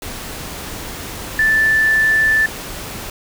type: tone in noise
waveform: sine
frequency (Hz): 1760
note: A6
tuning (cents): 0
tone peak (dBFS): -11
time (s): 1.39-2.46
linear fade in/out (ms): 2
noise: pink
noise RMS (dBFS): -29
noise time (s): 0.02-3.1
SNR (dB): +15
effects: none